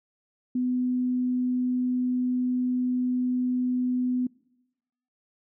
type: tone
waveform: sine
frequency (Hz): 250.6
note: B3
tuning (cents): +25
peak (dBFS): -23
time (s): 0.55-4.27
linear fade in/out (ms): 5
effects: noise-tail reverb RT60 1.0 s tail -24 dB re dry